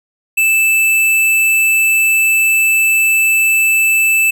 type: tone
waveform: square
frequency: 2637 Hz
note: E7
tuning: in tune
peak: -10 dBFS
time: 0.37-4.31 s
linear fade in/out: 10 ms
effects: none